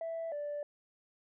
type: tone pair in turn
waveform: sine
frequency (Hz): 659.3 / 585.3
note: E5 / D5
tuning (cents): 0 / -6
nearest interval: major second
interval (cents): 206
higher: first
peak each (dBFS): -34 / -34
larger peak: neither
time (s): 0.01-0.32 / 0.32-0.63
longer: neither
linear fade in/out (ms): 2
effects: tanh soft clip ceiling -33 dBFS